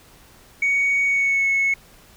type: tone with pitch glide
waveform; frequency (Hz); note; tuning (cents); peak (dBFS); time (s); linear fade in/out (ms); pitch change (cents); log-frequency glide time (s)
sine; 2237 to 2196; C#7 to C#7; +15 to -17; -15; 0.62-1.74; 5; -32; 1.06-1.47
effects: tanh soft clip ceiling -14 dBFS + pink hiss -50 dBFS RMS until 2.16 s